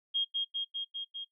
sine tone with echo, 3243 Hz, G#7, 42 cents flat, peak -26 dBFS, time 0.14-0.25 s, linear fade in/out 20 ms, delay 200 ms, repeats 5, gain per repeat -2 dB, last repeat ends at 1.25 s, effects noise-tail reverb RT60 0.1 s tail -18 dB re dry

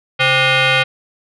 sine tone with frequency modulation, 523 Hz, C5, 1 cent flat, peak -9 dBFS, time 0.19-0.84 s, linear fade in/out 20 ms, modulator 658 Hz, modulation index 4.5, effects tanh soft clip ceiling -8 dBFS

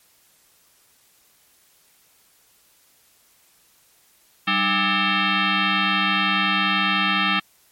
sine tone with frequency modulation, 692 Hz, F5, 16 cents flat, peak -17 dBFS, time 4.47-7.4 s, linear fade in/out 10 ms, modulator 498 Hz, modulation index 5.7, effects white hiss -58 dBFS RMS until 7.71 s + MP3 64 kbps

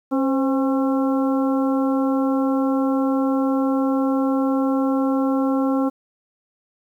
harmonic tone with a mistuned harmonic, 270 Hz, C#4, 45 cents flat, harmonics 1 / 2 / 3 / 4 / 5, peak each -18 / -25 / -30 / -31 / -33 dBFS, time 0.11-5.9 s, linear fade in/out 20 ms, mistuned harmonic 2, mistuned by -52 cents, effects 9-bit

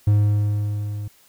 triangle tone with level ramp, 103.83 Hz, G#2, in tune, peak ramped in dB -10 to -25 dBFS, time 0.07-1.08 s, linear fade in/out 5 ms, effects white hiss -55 dBFS RMS until 1.28 s

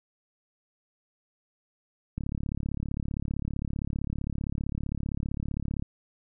click train, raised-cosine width 5 ms, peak -19 dBFS, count 130, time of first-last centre 2.18-5.824 s, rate 35.4 Hz, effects none

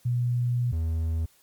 sine / triangle tone pair in turn, 121.9 / 81.08 Hz, B2 / E2, -22 / -28 cents, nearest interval perfect fifth, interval 706 cents, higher first, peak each -22 dBFS, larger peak neither, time 0.05-0.72 / 0.72-1.26 s, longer first, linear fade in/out 10 ms, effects white hiss -61 dBFS RMS until 1.42 s + MP3 96 kbps

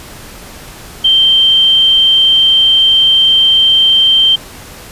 sine tone, 3136 Hz, G7, in tune, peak -5 dBFS, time 1.04-4.36 s, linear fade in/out 10 ms, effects pink hiss -32 dBFS RMS until 4.91 s + resampled to 32000 Hz

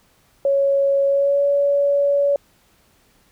sine tone with pitch glide, 554.4 to 566.7 Hz, C#5 to C#5, 0 to +38 cents, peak -14 dBFS, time 0.45-2.36 s, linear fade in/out 2 ms, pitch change +38 cents, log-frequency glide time 1.06-1.45 s, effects pink hiss -58 dBFS RMS until 3.31 s

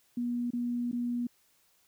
sine tone with dropouts, 241.3 Hz, B3, 40 cents flat, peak -29 dBFS, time 0.17-1.27 s, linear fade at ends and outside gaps 5 ms, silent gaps 0.506-0.533 / 0.915-0.928 s, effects white hiss -68 dBFS RMS until 1.87 s

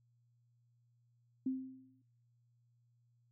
sine tone with exponential decay, 261.6 Hz, C4, in tune, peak -31 dBFS, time 1.46-2.02 s, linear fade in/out 5 ms, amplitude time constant 120 ms, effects noise-tail reverb RT60 0.5 s tail -20 dB re dry + added 119 Hz sine -70 dBFS peak until 3.31 s

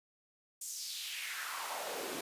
pink noise with high-pass filter sweep, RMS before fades -41 dBFS, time 0.61-2.21 s, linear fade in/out 5 ms, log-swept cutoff 7800 to 290 Hz, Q 2.6, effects resampled to 32000 Hz

